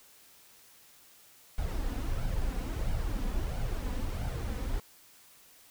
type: noise with flanger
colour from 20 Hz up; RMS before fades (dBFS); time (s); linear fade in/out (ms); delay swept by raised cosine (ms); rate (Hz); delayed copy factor
brown; -32; 1.58-4.8; 2; 1.3 to 4.1; 1.5; +0.55
effects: white hiss -58 dBFS RMS until 5.7 s